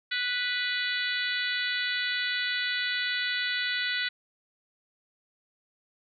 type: harmonic tone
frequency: 493.2 Hz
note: B4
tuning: 2 cents flat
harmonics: 3 / 4 / 5 / 6 / 7 / 8 / 9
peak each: -32 / -32 / -38 / -38 / -36 / -34 / -41 dBFS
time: 0.11-4.09 s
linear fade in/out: 10 ms
effects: none